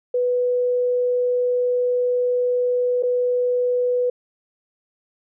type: tone with dropouts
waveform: sine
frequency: 493.9 Hz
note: B4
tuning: in tune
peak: -17 dBFS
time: 0.14-4.1 s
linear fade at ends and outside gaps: 5 ms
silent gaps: 3.026-3.033 s
effects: none